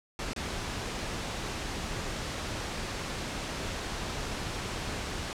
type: noise with dropouts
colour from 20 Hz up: pink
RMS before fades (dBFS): -35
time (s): 0.19-5.33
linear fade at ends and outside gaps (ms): 1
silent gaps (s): 0.334-0.362
effects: low-pass 7000 Hz 12 dB/octave